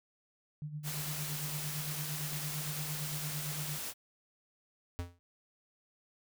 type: tone with tremolo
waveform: sine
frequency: 150 Hz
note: D3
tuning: 37 cents sharp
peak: -36 dBFS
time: 0.62-3.78 s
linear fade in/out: 0 ms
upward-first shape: sine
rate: 8.8 Hz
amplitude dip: 65%
type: noise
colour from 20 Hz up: white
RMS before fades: -40 dBFS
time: 0.83-3.94 s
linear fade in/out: 50 ms
type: tone with exponential decay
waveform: square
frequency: 87.31 Hz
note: F2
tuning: in tune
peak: -32 dBFS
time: 4.99-5.19 s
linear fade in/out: 0 ms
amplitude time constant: 42 ms
effects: none